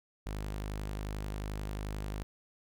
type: tone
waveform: sawtooth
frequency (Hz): 51.3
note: G#1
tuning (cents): -21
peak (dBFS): -32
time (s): 0.26-2.23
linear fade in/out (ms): 0
effects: none